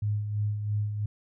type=tone with tremolo; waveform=sine; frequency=104.6 Hz; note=G#2; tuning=13 cents sharp; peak=-24 dBFS; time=0.02-1.06 s; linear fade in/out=5 ms; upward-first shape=sine; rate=3 Hz; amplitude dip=50%; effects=none